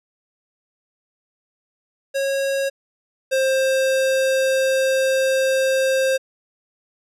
square tone pair in turn, 547 / 529.3 Hz, C#5 / C5, -23 / +20 cents, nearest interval minor second, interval 57 cents, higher first, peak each -20 / -17 dBFS, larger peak second, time 2.14-2.7 / 3.31-6.18 s, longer second, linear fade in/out 20 ms, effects low-pass 12000 Hz 12 dB/octave

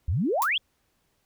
sine exponential sweep, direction up, 67 to 3535 Hz, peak -22 dBFS, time 0.08-0.58 s, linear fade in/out 5 ms
blue noise with exponential decay, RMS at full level -26 dBFS, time 0.42-0.51 s, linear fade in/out 0 ms, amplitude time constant 19 ms
effects pink hiss -71 dBFS RMS until 1.25 s

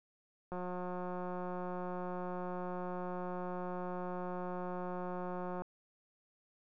click train, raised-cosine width 1 ms, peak -28 dBFS, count 919, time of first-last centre 0.52-5.62 s, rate 180 Hz, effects none

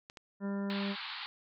clicks, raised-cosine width 0.2 ms, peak -30 dBFS, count 2, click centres 0.099 / 0.172 s
harmonic tone, 199.1 Hz, G3, 27 cents sharp, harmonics 1 / 2 / 3 / 4 / 5 / 6 / 7 / 8 / 9, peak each -33 / -43 / -45 / -56 / -49 / -61 / -51 / -60 / -55 dBFS, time 0.4-0.96 s, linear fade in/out 50 ms
white band-pass noise, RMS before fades -42 dBFS, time 0.7-1.26 s, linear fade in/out 0 ms, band 800 to 4500 Hz, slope 96 dB/octave
effects none

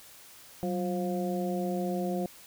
harmonic tone with a mistuned harmonic, 177 Hz, F3, 23 cents sharp, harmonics 1 / 2 / 3 / 4, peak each -31 / -34 / -36 / -37 dBFS, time 0.63-2.26 s, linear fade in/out 0 ms, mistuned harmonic 1, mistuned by +99 cents, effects white hiss -52 dBFS RMS until 2.46 s

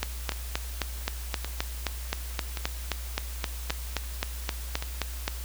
two click trains, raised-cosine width 0.2 ms, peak -15 / -9 dBFS, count 5 / 21, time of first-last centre 0.32-4.825 / 0.03-5.279 s, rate 0.888 / 3.81 Hz, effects added 60 Hz sine -34 dBFS peak until 5.44 s + white hiss -43 dBFS RMS until 5.44 s

